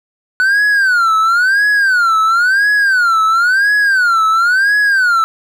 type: tone with vibrato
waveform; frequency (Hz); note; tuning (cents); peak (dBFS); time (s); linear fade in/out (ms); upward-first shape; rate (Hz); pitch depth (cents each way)
triangle; 1480; F#6; 0; -7; 0.4-5.24; 0; sine; 0.97; 220
effects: none